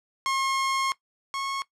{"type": "tone pair in turn", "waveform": "sawtooth", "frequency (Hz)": [1076, 1093.5], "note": ["C6", "C#6"], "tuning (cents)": [48, -24], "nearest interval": "unison", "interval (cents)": 28, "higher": "second", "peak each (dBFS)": [-20, -25], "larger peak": "first", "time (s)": [[0.26, 0.92], [1.34, 1.62]], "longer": "first", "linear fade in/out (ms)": 0, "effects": ["noise-tail reverb RT60 0.1 s tail -18 dB re dry", "low-pass 8000 Hz 12 dB/octave"]}